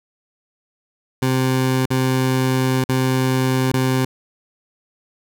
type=tone with dropouts; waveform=20% pulse; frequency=130 Hz; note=C3; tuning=11 cents flat; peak=-11 dBFS; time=1.22-4.05 s; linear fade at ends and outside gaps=5 ms; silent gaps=1.858-1.904 / 2.841-2.89 / 3.72-3.737 s; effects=none